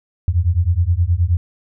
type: beating tone pair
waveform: sine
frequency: 82.41 / 91.91 Hz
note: E2 / F#2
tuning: 0 / -11 cents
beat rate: 9.5 Hz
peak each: -16 dBFS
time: 0.28-1.37 s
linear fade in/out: 0 ms
effects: none